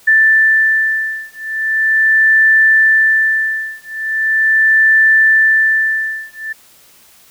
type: beating tone pair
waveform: sine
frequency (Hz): 1766 / 1766.4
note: A6 / A6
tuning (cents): +6 / +6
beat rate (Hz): 0.4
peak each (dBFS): -12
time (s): 0.07-6.53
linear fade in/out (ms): 10
effects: white hiss -46 dBFS RMS until 7.3 s